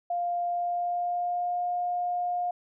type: tone with pitch glide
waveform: sine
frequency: 700 to 710.6 Hz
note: F5 to F5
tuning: +4 to +30 cents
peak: -26 dBFS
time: 0.1-2.51 s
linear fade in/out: 5 ms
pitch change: +26 cents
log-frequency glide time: 0.47-1.64 s
effects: none